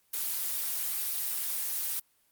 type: noise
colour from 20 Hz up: blue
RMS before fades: -32 dBFS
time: 0.13-2 s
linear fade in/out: 10 ms
effects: white hiss -69 dBFS RMS until 2.31 s + Opus 32 kbps